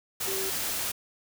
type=tone in noise; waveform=sine; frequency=386 Hz; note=G4; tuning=27 cents flat; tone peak=-33 dBFS; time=0.27-0.5 s; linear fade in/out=10 ms; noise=white; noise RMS=-31 dBFS; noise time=0.2-0.92 s; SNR=-5 dB; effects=none